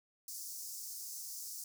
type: high-pass noise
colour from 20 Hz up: pink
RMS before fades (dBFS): -45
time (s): 0.28-1.64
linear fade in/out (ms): 2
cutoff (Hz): 5100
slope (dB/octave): 48
effects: none